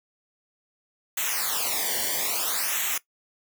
white noise with flanger, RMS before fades -27 dBFS, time 1.17-2.98 s, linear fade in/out 5 ms, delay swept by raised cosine 0.2 to 0.79 ms, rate 0.6 Hz, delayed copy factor -1, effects noise-tail reverb RT60 0.1 s tail -18 dB re dry

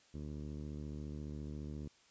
10% pulse tone with low-pass filter, 74.5 Hz, D2, 25 cents sharp, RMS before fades -44 dBFS, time 0.14-1.88 s, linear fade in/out 5 ms, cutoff 290 Hz, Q 0.64, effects white hiss -67 dBFS RMS until 2.1 s + resampled to 16000 Hz

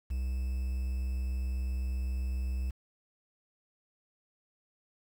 triangle tone with quantisation, 63.8 Hz, C2, 43 cents flat, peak -28 dBFS, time 0.1-2.71 s, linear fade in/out 10 ms, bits 9, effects none

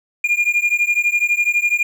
triangle beating tone pair, 2412 / 2424 Hz, D7 / D#7, +46 / -46 cents, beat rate 12 Hz, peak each -16 dBFS, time 0.24-1.83 s, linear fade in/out 5 ms, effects none

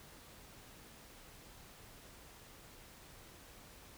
silence, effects pink hiss -57 dBFS RMS until 3.97 s

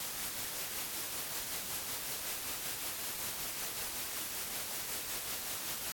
white noise with tremolo, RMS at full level -38 dBFS, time 0-5.92 s, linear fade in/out 2 ms, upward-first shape sine, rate 5.3 Hz, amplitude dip 30%, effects AAC 64 kbps

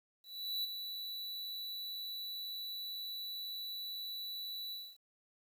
square tone with ADSR envelope, 3951 Hz, B7, in tune, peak -34 dBFS, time 0.23-4.98 s, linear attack 410 ms, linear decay 16 ms, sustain -7 dB, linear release 260 ms, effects 11-bit

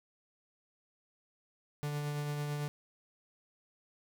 45% pulse tone with tremolo, 146.83 Hz, D3, in tune, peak -33 dBFS, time 1.83-2.68 s, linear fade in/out 0 ms, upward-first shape triangle, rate 9 Hz, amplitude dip 30%, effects none

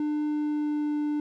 triangle tone with pitch glide, 299.7 to 297.1 Hz, D4 to D4, +35 to +20 cents, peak -23 dBFS, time 0-1.2 s, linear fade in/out 2 ms, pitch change -15 cents, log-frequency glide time 0.28-0.98 s, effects none

